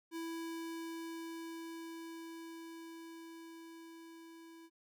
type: tone with level ramp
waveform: square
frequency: 330.1 Hz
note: E4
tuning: 2 cents sharp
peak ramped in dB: -40 to -54 dBFS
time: 0.11-4.7 s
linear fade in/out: 50 ms
effects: none